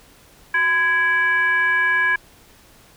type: tone with frequency modulation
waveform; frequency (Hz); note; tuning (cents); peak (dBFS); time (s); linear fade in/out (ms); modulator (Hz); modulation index
sine; 1661.2; G#6; 0; -15; 0.54-2.16; 5; 646; 0.69
effects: pink hiss -50 dBFS RMS until 2.96 s